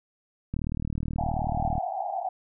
click train, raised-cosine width 5 ms, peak -18 dBFS, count 49, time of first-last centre 0.54-1.78 s, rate 38.7 Hz
white band-pass noise, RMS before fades -31 dBFS, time 1.18-2.29 s, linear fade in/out 5 ms, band 680 to 810 Hz, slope 96 dB/octave
effects none

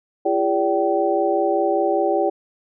sine tone cluster, 341.2 / 406.3 / 577 / 771 Hz, F4 / G#4 / D5 / G5, -40 / -38 / -31 / -29 cents, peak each -22 dBFS, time 0.25-2.3 s, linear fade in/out 10 ms, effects none

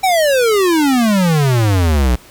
square exponential sweep, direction down, 784 to 58 Hz, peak -11 dBFS, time 0.03-2.16 s, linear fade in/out 10 ms, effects pink hiss -42 dBFS RMS until 2.3 s

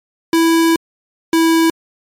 square tone pair in turn, 329.6 / 327.7 Hz, E4 / E4, 0 / -10 cents, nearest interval unison, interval 10 cents, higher first, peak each -10 dBFS, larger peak neither, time 0.33-0.76 / 1.33-1.7 s, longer first, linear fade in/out 2 ms, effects MP3 64 kbps

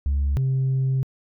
sine tone pair in turn, 70.2 / 132.52 Hz, C#2 / C3, +22 / +22 cents, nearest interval major seventh, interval 1100 cents, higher second, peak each -17 / -17 dBFS, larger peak neither, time 0.06-0.37 / 0.37-1.03 s, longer second, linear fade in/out 0 ms, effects tanh soft clip ceiling -17 dBFS

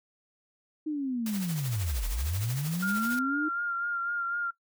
sine linear two-way sweep, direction down then up, 313.9 to 38 to 313.9 Hz, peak -28 dBFS, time 0.86-3.49 s, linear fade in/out 10 ms, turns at 2.07 s
white noise with tremolo, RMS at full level -38 dBFS, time 1.26-3.19 s, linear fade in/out 2 ms, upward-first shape sine, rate 13 Hz, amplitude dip 55%
sine tone with vibrato, 1396.9 Hz, F6, in tune, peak -28 dBFS, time 2.82-4.51 s, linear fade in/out 10 ms, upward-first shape sine, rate 4 Hz, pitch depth 29 cents each way
effects noise-tail reverb RT60 0.1 s tail -19 dB re dry

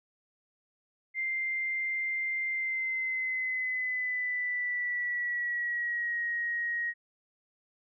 sine tone with pitch glide, 2093 to 1886.3 Hz, C7 to A#6, 0 to +20 cents, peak -29 dBFS, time 1.14-6.94 s, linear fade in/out 50 ms, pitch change -180 cents, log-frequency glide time 2.49-6.23 s, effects none

